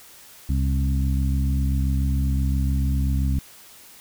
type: harmonic tone with a mistuned harmonic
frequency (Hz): 67.4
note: C#2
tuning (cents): -48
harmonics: 1 / 2 / 3 / 4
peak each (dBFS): -20 / -26 / -30 / -32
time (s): 0.49-3.39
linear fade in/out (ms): 5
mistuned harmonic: 1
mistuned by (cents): +37
effects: white hiss -47 dBFS RMS until 4 s